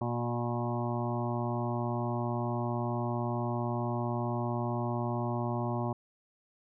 harmonic tone with a mistuned harmonic, 120 Hz, B2, 49 cents flat, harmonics 1 / 2 / 3 / 5 / 6 / 7 / 8 / 9, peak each -33 / -36 / -38 / -40 / -41 / -41 / -42 / -43 dBFS, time 0.01-5.93 s, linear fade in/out 5 ms, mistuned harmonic 2, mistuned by -16 cents, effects none

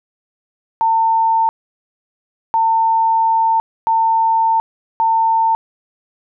sine tone bursts at uneven times, 900 Hz, A5, 39 cents sharp, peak -11 dBFS, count 4, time 0.81-1.49 / 2.54-3.6 / 3.87-4.6 / 5-5.55 s, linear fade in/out 0 ms, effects none

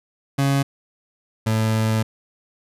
30% pulse tone pair in turn, 138.59 / 110.4 Hz, C#3 / A2, 0 / +6 cents, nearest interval major third, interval 394 cents, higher first, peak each -14 / -15 dBFS, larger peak first, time 0.38-0.63 / 1.46-2.03 s, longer second, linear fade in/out 10 ms, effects resampled to 32000 Hz

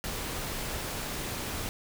pink noise, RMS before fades -35 dBFS, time 0.04-1.69 s, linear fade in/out 0 ms, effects none

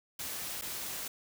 white noise with dropouts, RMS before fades -39 dBFS, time 0.19-1.08 s, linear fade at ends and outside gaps 5 ms, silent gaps 0.613-0.62 s, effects none

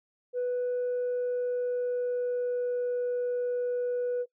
sine tone with pitch glide, 493.9 to 490.8 Hz, B4 to B4, 0 to -11 cents, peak -25 dBFS, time 0.33-4.26 s, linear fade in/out 50 ms, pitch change -11 cents, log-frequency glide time 0.76-2.83 s, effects noise-tail reverb RT60 0.1 s tail -22 dB re dry + tanh soft clip ceiling -25 dBFS

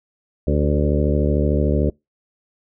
harmonic tone with a mistuned harmonic, 73.42 Hz, D2, in tune, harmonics 1 / 2 / 3 / 4 / 5 / 6 / 7 / 8, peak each -19 / -22 / -24 / -25 / -26 / -27 / -27 / -28 dBFS, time 0.47-1.9 s, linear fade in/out 5 ms, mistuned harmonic 5, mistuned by +41 cents, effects noise-tail reverb RT60 0.2 s tail -26 dB re dry

